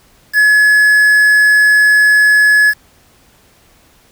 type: tone with quantisation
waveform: triangle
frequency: 1700 Hz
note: G#6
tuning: 40 cents sharp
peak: -4 dBFS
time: 0.33-2.74 s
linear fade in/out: 50 ms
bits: 4
effects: pink hiss -49 dBFS RMS until 4.11 s